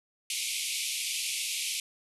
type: band-pass noise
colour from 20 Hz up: pink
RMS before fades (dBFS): -33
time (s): 0.3-1.8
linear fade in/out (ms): 2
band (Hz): 2200 to 12000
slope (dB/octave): 96
effects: none